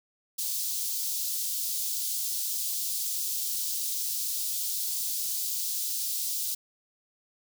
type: high-pass noise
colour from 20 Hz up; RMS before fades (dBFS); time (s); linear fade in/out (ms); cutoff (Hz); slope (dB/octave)
white; -31; 0.38-6.55; 10; 4000; 24
effects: none